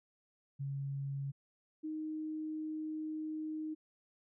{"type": "tone pair in turn", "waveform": "sine", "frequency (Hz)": [138.59, 311.1], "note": ["C#3", "D#4"], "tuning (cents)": [0, 0], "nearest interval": "octave + major second", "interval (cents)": 1400, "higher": "second", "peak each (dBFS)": [-36, -37], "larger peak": "first", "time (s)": [[0.59, 1.32], [1.83, 3.75]], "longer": "second", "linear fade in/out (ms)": 20, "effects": []}